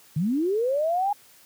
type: linear sweep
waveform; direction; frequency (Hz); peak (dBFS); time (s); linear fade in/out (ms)
sine; up; 140 to 833; -21; 0.16-1.13; 5
effects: white hiss -54 dBFS RMS until 1.45 s + high-pass 80 Hz 12 dB/octave